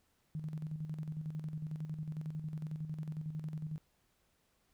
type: tone with tremolo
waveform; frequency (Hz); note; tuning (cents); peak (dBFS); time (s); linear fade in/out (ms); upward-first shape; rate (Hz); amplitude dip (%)
sine; 155.2; D#3; -4; -36; 0.35-3.78; 0; square; 11; 55
effects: pink hiss -75 dBFS RMS until 4.73 s

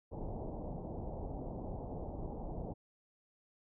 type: low-pass noise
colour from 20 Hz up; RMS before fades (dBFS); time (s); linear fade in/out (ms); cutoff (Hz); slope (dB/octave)
pink; -42; 0.11-2.74; 20; 850; 48
effects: none

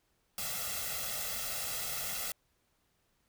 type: noise with comb filter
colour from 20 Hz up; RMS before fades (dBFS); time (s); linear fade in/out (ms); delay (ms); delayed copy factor
white; -37; 0.38-2.32; 2; 1.5; +0.95
effects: pink hiss -75 dBFS RMS until 3.28 s

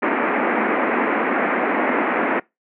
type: band-pass noise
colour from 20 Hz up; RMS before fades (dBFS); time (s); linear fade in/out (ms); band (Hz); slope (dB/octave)
pink; -20; 0.02-2.4; 10; 220 to 2300; 48
effects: noise-tail reverb RT60 0.2 s tail -23 dB re dry

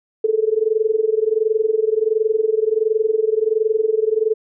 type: tone with amplitude modulation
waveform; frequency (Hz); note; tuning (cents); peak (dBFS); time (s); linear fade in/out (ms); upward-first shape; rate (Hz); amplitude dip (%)
sine; 437.9; A4; -8; -11; 0.24-4.34; 5; sine; 21.4; 90
effects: none

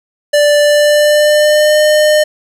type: tone with pitch glide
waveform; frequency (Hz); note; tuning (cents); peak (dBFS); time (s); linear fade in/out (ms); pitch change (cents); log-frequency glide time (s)
square; 587.3 to 607; D5 to D#5; 0 to -43; -7; 0.33-2.24; 10; +57; 0.6-1.8
effects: low-pass 12000 Hz 12 dB/octave + 8-bit

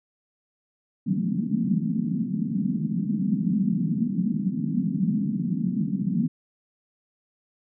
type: band-pass noise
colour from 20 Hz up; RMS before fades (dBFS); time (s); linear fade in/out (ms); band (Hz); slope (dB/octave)
white; -25; 1.06-6.28; 10; 160 to 240; 48
effects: none

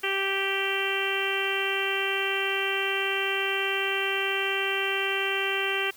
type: harmonic tone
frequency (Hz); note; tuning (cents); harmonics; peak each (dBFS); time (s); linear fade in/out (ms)
390.7; G4; -6; 1 / 2 / 3 / 4 / 5 / 6 / 7 / 8; -31 / -37 / -36 / -33 / -33 / -33 / -31 / -33; 0.03-5.91; 10
effects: white hiss -52 dBFS RMS until 5.96 s

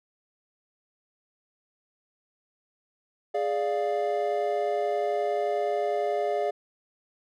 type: chord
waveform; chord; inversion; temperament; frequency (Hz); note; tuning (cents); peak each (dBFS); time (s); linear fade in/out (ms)
triangle; D diminished; second; equal; 415.3 / 587.3 / 698.5; Ab4 / D5 / F5; 0 / 0 / 0; -27; 3.34-6.51; 10
effects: none

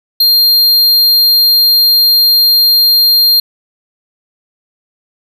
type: tone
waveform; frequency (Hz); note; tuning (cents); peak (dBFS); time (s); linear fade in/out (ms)
square; 4200; C8; +6; -6; 0.2-3.4; 5
effects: none

